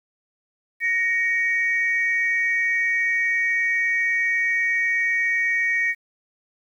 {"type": "tone pair together", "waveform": "sine", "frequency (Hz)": [1868.2, 2254], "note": ["A#6", "C#7"], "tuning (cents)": [3, 28], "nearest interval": "minor third", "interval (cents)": 325, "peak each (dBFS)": [-20, -22], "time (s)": [0.8, 5.95], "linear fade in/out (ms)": 50, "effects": ["tanh soft clip ceiling -12 dBFS", "9-bit"]}